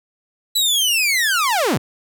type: linear sweep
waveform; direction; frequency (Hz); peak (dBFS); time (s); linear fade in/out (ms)
sawtooth; down; 3996 to 85.8; -12; 0.55-1.78; 10
effects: none